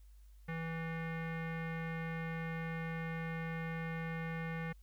square tone with low-pass filter, 163.8 Hz, E3, 11 cents flat, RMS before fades -40 dBFS, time 0.48-4.73 s, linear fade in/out 10 ms, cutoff 2000 Hz, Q 4.2, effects added 50 Hz sine -55 dBFS peak until 4.82 s + white hiss -75 dBFS RMS until 4.82 s

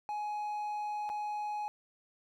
triangle tone with dropouts, 838 Hz, G#5, 15 cents sharp, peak -32 dBFS, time 0.09-1.68 s, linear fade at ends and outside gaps 0 ms, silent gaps 1.092-1.099 s, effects none

